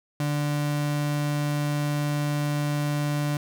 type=tone; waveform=35% pulse; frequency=146.83 Hz; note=D3; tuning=in tune; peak=-22 dBFS; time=0.2-3.37 s; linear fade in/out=2 ms; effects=none